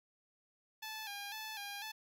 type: tone with vibrato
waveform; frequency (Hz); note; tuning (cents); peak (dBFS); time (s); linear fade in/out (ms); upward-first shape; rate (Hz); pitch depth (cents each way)
10% pulse; 839; G#5; +17; -34; 0.82-1.92; 10; square; 2; 65
effects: none